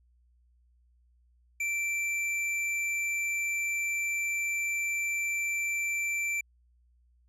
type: tone with hard clipping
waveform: sine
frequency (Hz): 2343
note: D7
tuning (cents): -5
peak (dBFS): -30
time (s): 1.6-6.41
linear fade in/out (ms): 5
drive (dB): 11
effects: added 60 Hz sine -62 dBFS peak until 7.28 s + low-pass 12000 Hz 12 dB/octave